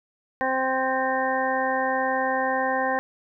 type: harmonic tone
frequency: 261.6 Hz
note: C4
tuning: in tune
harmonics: 1 / 2 / 3 / 4 / 6 / 7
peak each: -32 / -27 / -26 / -30 / -32 / -29 dBFS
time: 0.41-2.99 s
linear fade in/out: 0 ms
effects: none